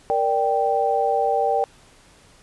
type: chord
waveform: sine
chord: G minor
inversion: first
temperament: equal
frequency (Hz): 466.2 / 587.3 / 784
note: Bb4 / D5 / G5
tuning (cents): 0 / 0 / 0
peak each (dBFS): -23 / -24 / -20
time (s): 0.1-1.64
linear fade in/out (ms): 0
effects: pink hiss -52 dBFS RMS until 2.42 s + resampled to 24000 Hz